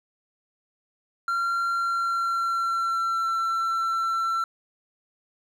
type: tone with pitch glide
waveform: triangle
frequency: 1376 to 1345.3 Hz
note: F6 to E6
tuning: -26 to +35 cents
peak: -21 dBFS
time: 1.28-4.44 s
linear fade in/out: 2 ms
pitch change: -39 cents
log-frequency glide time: 1.7-3.34 s
effects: none